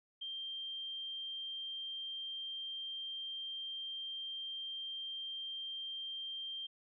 sine tone, 3170 Hz, G7, 19 cents sharp, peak -40 dBFS, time 0.21-6.67 s, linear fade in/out 10 ms, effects none

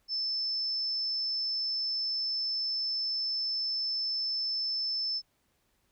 sine tone, 5274 Hz, E8, in tune, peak -29 dBFS, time 0.08-5.22 s, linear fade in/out 50 ms, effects pink hiss -73 dBFS RMS until 5.91 s

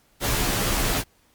pink noise with comb filter, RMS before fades -23 dBFS, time 0.2-1.04 s, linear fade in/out 50 ms, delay 13 ms, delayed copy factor -1, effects pink hiss -61 dBFS RMS until 1.34 s + MP3 96 kbps

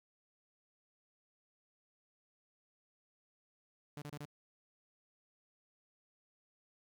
sawtooth tone bursts, 146.83 Hz, D3, in tune, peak -40 dBFS, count 4, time 3.97-4.254 s, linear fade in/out 2 ms, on 50 ms, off 28 ms, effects 12-bit

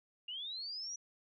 sine linear sweep, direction up, 2794 to 5890 Hz, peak -40 dBFS, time 0.28-0.96 s, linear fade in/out 5 ms, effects none

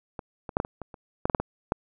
clicks, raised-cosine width 1 ms, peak -20 / -21 / -8 / -10 / -21 / -22 / -28 / -9 / -11 / -6 / -13 / -9 dBFS, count 12, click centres 0.192 / 0.492 / 0.569 / 0.601 / 0.649 / 0.817 / 0.942 / 1.255 / 1.298 / 1.348 / 1.4 / 1.721 s, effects none

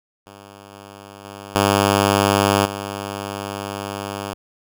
5% pulse tone with level steps, 100 Hz, G2, 35 cents sharp, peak -29 / -27 / -23 / -3 / -15 dBFS, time 0.26-4.34 s, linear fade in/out 10 ms, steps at 0.72 / 1.24 / 1.55 / 2.65 s, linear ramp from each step 5 ms, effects none

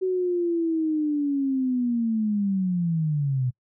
sine linear sweep, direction down, 376.8 to 123 Hz, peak -21 dBFS, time 0.01-3.51 s, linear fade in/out 20 ms, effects noise-tail reverb RT60 0.1 s tail -26 dB re dry

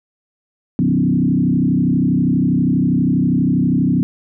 sine tone with frequency modulation, 213.2 Hz, G#3, 46 cents sharp, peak -12 dBFS, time 0.79-4.03 s, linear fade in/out 0 ms, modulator 32.4 Hz, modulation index 2.3, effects none

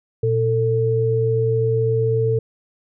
sine tone pair together, 118.16 / 446.1 Hz, A#2 / A4, +24 / +24 cents, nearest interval octave + major seventh, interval 2300 cents, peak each -19 / -18 dBFS, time 0.23-2.39 s, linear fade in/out 5 ms, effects none

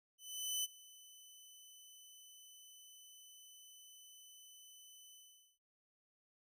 15% pulse tone with ADSR envelope, 3012 Hz, F#7, 30 cents sharp, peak -28 dBFS, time 0.18-5.59 s, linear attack 460 ms, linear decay 26 ms, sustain -22 dB, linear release 450 ms, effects none

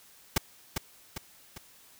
pink noise with echo, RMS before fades -24 dBFS, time 0.36-0.38 s, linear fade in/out 5 ms, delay 400 ms, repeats 3, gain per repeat -6 dB, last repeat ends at 1.58 s, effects white hiss -57 dBFS RMS until 1.99 s

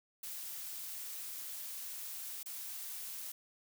blue noise with dropouts, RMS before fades -44 dBFS, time 0.23-3.32 s, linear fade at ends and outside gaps 5 ms, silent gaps 2.431-2.458 s, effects none

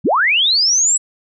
sine linear sweep, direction up, 101.6 to 7902 Hz, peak -11 dBFS, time 0.04-0.98 s, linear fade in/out 20 ms, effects none

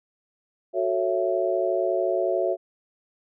sine chord, F# minor seventh, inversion none, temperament just, 370 / 444 / 555 / 666 Hz, F#4 / A4 / C#5 / E5, 0 / +16 / +2 / +18 cents, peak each -26 / -31 / -27 / -25 dBFS, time 0.73-2.57 s, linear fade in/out 50 ms, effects none

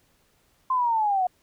sine linear sweep, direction down, 1046.5 to 716 Hz, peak -20 dBFS, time 0.7-1.27 s, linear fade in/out 5 ms, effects pink hiss -65 dBFS RMS until 1.42 s

